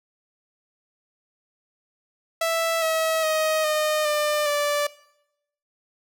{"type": "tone with pitch steps", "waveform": "sawtooth", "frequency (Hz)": [659.3, 643.5, 628.1, 613, 598.3, 584], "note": ["E5", "E5", "D#5", "D#5", "D5", "D5"], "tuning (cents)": [0, -42, 16, -26, 32, -10], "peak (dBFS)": -17, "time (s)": [2.41, 4.87], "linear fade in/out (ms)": 5, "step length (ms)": 410, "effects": ["noise-tail reverb RT60 0.8 s tail -20 dB re dry"]}